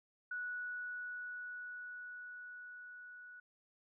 sine tone with level ramp, 1471 Hz, F#6, 11 cents flat, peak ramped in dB -38 to -51 dBFS, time 0.31-3.4 s, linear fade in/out 5 ms, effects none

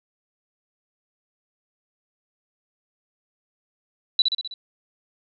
sine tone with echo, 3951 Hz, B7, in tune, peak -13 dBFS, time 4.19-4.22 s, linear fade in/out 2 ms, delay 64 ms, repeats 5, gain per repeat -4 dB, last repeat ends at 4.54 s, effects none

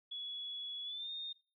sine tone with pitch glide, 3383 to 3668 Hz, G#7 to A#7, +31 to -29 cents, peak -40 dBFS, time 0.11-1.33 s, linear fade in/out 10 ms, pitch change +140 cents, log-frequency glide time 0.84-1.1 s, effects noise-tail reverb RT60 0.3 s tail -17 dB re dry

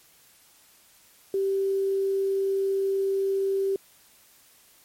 sine tone with quantisation, 389.7 Hz, G4, 10 cents flat, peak -22 dBFS, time 1.34-3.76 s, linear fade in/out 2 ms, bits 8, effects white hiss -57 dBFS RMS until 4.84 s + MP3 64 kbps

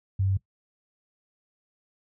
sine tone, 96.4 Hz, G2, 28 cents flat, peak -21 dBFS, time 0.19-0.37 s, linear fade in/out 5 ms, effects noise-tail reverb RT60 0.1 s tail -19 dB re dry + high-pass 60 Hz 12 dB/octave

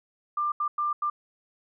sine tone bursts at uneven times, 1191 Hz, D6, 24 cents sharp, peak -24 dBFS, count 4, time 0.37-0.52 / 0.6-0.68 / 0.78-0.93 / 1.02-1.1 s, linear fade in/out 5 ms, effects none

